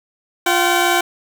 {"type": "tone pair together", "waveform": "15% pulse", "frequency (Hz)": [349.2, 764.3], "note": ["F4", "G5"], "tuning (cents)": [0, -44], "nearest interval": "octave + major second", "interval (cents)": 1356, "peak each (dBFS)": -10, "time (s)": [0.46, 1.01], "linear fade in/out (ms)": 5, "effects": []}